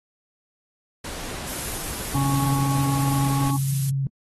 pink noise, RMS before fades -34 dBFS, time 1.04-3.51 s, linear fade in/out 5 ms
violet noise with tremolo, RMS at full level -28 dBFS, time 1.47-3.9 s, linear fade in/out 5 ms, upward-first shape sine, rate 1.4 Hz, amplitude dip 25%
harmonic tone, 277.2 Hz, C#4, in tune, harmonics 1 / 3 / 4, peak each -27 / -32 / -33 dBFS, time 2.14-3.57 s, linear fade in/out 10 ms
sine tone, 136.5 Hz, C#3, 26 cents flat, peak -21 dBFS, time 2.15-4.07 s, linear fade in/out 2 ms
effects AAC 32 kbps

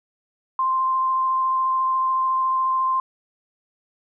sine tone with vibrato, 1046.5 Hz, C6, in tune, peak -18 dBFS, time 0.59-3 s, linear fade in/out 2 ms, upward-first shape triangle, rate 14 Hz, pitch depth 10 cents each way, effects none

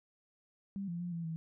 sine tone with pitch steps, 197.1 / 171.5 / 175.8 / 168 / 162.3 Hz, G3 / F3 / F3 / E3 / E3, +10 / -31 / +12 / +33 / -27 cents, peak -36 dBFS, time 0.76-1.36 s, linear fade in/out 0 ms, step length 120 ms, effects none

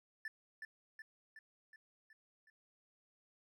triangle tone with echo, 1760 Hz, A6, in tune, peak -39 dBFS, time 0.25-0.28 s, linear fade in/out 2 ms, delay 370 ms, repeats 6, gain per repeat -4 dB, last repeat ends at 2.5 s, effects none

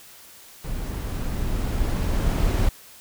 brown noise with level ramp, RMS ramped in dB -30 to -19 dBFS, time 0.64-2.69 s, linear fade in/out 5 ms, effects white hiss -47 dBFS RMS until 3 s

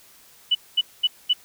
sine tone bursts, 2967 Hz, F#7, 4 cents sharp, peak -15 dBFS, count 4, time 0.51-1.334 s, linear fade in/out 10 ms, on 41 ms, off 220 ms, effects white hiss -52 dBFS RMS until 1.44 s

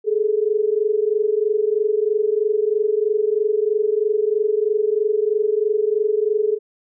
sine tone pair together, 414.4 / 437.5 Hz, G#4 / A4, -4 / -10 cents, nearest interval minor second, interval 94 cents, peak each -19 dBFS, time 0.04-6.59 s, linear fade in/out 50 ms, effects none

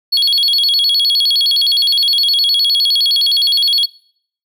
triangle tone with vibrato, 3815 Hz, A#7, 39 cents sharp, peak -9 dBFS, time 0.12-3.86 s, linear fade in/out 10 ms, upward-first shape square, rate 9.7 Hz, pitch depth 240 cents each way, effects noise-tail reverb RT60 0.6 s tail -23 dB re dry

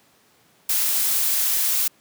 blue noise, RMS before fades -21 dBFS, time 0.69-1.88 s, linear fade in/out 5 ms, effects pink hiss -58 dBFS RMS until 2 s + high-pass 150 Hz 12 dB/octave

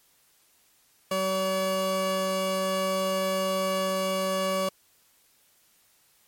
30% pulse tone pair together, 190 / 569.4 Hz, F#3 / C#5, +46 / +46 cents, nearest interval octave + perfect fifth, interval 1900 cents, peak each -29 / -23 dBFS, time 1.11-4.69 s, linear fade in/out 5 ms, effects white hiss -63 dBFS RMS until 6.27 s + MP3 64 kbps

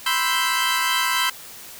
20% pulse chord, C major seventh, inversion third, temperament equal, 987.8 / 1046.5 / 1318.5 / 1568 Hz, B5 / C6 / E6 / G6, 0 / 0 / 0 / 0 cents, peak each -20 dBFS, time 0.06-1.3 s, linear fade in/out 5 ms, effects white hiss -40 dBFS RMS until 1.79 s

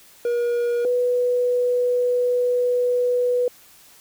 triangle / sine tone pair in turn, 478.1 / 492.4 Hz, A#4 / B4, +44 / -5 cents, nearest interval minor second, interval 51 cents, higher second, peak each -17 dBFS, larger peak neither, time 0.25-0.85 / 0.85-3.48 s, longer second, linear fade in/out 2 ms, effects white hiss -50 dBFS RMS until 4 s

